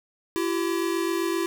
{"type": "tone pair together", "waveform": "square", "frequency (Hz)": [337.2, 384.9], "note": ["E4", "G4"], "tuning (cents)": [39, -32], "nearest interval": "major second", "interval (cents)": 229, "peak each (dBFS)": [-26, -29], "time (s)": [0.36, 1.46], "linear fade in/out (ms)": 0, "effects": []}